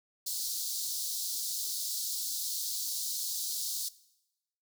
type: high-pass noise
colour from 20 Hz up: pink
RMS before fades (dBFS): -35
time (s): 0.26-3.89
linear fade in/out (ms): 10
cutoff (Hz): 4000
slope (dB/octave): 48
effects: noise-tail reverb RT60 0.9 s tail -19 dB re dry